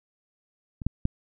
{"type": "clicks", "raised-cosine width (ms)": 5, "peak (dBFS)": [-24, -11, -11], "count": 3, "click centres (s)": [0.818, 0.866, 1.054], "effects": []}